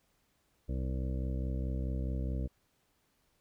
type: harmonic tone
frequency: 64.7 Hz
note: C2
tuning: 19 cents flat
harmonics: 1 / 2 / 3 / 4 / 5 / 7 / 8 / 9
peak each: -33 / -39 / -43 / -45 / -47 / -50 / -51 / -52 dBFS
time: 0.68-2.48 s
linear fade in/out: 20 ms
effects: pink hiss -74 dBFS RMS until 3.4 s